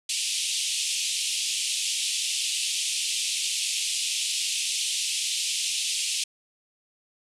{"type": "band-pass noise", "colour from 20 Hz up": "pink", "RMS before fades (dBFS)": -28, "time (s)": [0.09, 6.24], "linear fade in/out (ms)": 5, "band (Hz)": [2600, 10000], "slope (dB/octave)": 48, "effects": []}